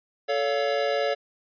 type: chord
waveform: square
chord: A augmented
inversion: none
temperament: equal with one note detuned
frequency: 440 / 564.4 / 698.5 Hz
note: A4 / C#5 / E#5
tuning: 0 / +31 / 0 cents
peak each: -29 / -26 / -30 dBFS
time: 0.28-1.15 s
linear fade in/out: 20 ms
effects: resampled to 11025 Hz